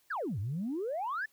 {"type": "exponential two-way sweep", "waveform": "sine", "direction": "down then up", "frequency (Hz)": [1812, 92.5, 1812], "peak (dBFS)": -31, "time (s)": [0.1, 1.26], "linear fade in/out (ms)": 10, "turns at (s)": 0.39, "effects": ["tanh soft clip ceiling -28 dBFS", "white hiss -69 dBFS RMS until 1.32 s"]}